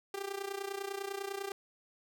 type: tone with amplitude modulation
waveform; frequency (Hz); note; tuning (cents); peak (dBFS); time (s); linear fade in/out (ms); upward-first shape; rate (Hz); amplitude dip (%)
sawtooth; 395.2; G4; +14; -30; 0.14-1.52; 2; sine; 30; 80
effects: none